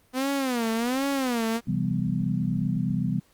sawtooth tone with vibrato, 250 Hz, B3, 21 cents sharp, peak -20 dBFS, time 0.13-1.61 s, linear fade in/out 50 ms, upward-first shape sine, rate 1.3 Hz, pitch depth 190 cents each way
sine chord, C major seventh, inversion none, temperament equal with one note detuned, 130.81 / 167.79 / 196 / 246.9 Hz, C3 / E3 / G3 / B3, 0 / +31 / 0 / 0 cents, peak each -29 / -28 / -28 / -31 dBFS, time 1.67-3.2 s, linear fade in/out 10 ms
effects pink hiss -62 dBFS RMS until 3.33 s + Opus 32 kbps

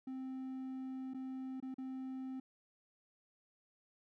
triangle tone with dropouts, 261.6 Hz, C4, in tune, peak -39 dBFS, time 0.07-2.4 s, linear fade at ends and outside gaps 5 ms, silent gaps 1.137-1.144 / 1.602-1.625 / 1.743-1.782 s, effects none

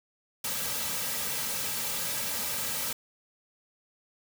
white noise with comb filter, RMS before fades -32 dBFS, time 0.44-2.93 s, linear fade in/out 5 ms, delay 2.8 ms, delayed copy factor -0.65, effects none

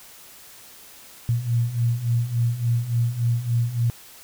sine beating tone pair, 116.1 / 119.6 Hz, A#2 / A#2, -7 / +45 cents, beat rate 3.5 Hz, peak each -25 / -21 dBFS, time 1.29-3.9 s, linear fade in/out 0 ms, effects white hiss -46 dBFS RMS until 4.23 s

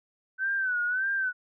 sine tone with vibrato, 1514 Hz, F#6, 39 cents sharp, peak -25 dBFS, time 0.38-1.33 s, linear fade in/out 50 ms, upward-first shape sine, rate 1.7 Hz, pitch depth 92 cents each way, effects none

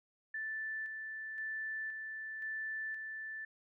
sine tone with tremolo, 1760 Hz, A6, in tune, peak -37 dBFS, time 0.34-3.45 s, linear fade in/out 5 ms, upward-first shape square, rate 0.96 Hz, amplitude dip 35%, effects none

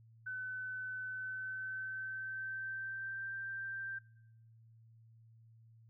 sine tone with pitch glide, 1513 to 1571.8 Hz, F#6 to G6, +38 to +4 cents, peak -39 dBFS, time 0.26-3.99 s, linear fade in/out 10 ms, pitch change +66 cents, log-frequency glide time 1.05-3.32 s, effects noise-tail reverb RT60 0.9 s tail -22 dB re dry + added 113 Hz sine -59 dBFS peak until 5.89 s

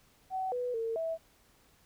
sine tone with pitch steps, 755 / 493.5 / 453.7 / 653 Hz, F#5 / B4 / A#4 / E5, +35 / -1 / -47 / -17 cents, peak -31 dBFS, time 0.3-1.18 s, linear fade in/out 50 ms, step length 220 ms, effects pink hiss -65 dBFS RMS until 1.85 s

